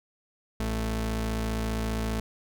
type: tone pair together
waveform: sawtooth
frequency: 55 / 110 Hz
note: A1 / A2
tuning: 0 / 0 cents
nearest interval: octave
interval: 1200 cents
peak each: -25 / -25 dBFS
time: 0.6-2.2 s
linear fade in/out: 0 ms
effects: none